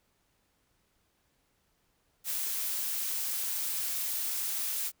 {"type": "noise", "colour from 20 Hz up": "blue", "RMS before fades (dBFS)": -33, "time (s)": [2.24, 4.92], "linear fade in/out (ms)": 50, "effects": ["pink hiss -73 dBFS RMS until 5 s"]}